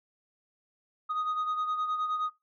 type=beating tone pair; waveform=sine; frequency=1244.5 / 1254.1 Hz; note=D#6 / D#6; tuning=0 / +13 cents; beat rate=9.6 Hz; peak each=-27 / -34 dBFS; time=1.09-2.3 s; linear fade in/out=20 ms; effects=noise-tail reverb RT60 0.2 s tail -20 dB re dry + tanh soft clip ceiling -26 dBFS